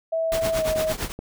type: tone with pitch glide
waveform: sine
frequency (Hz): 652 to 632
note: E5 to D#5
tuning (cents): -19 to +27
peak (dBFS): -21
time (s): 0.12-0.93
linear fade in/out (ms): 10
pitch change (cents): -54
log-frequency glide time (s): 0.54-0.64
type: noise with tremolo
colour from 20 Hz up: pink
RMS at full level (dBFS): -26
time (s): 0.32-1.12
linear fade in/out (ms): 0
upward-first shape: triangle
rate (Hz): 8.8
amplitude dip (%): 90
type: click train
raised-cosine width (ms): 2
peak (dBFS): -20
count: 4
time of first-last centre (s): 0.76-1.19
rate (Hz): 6.97
effects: none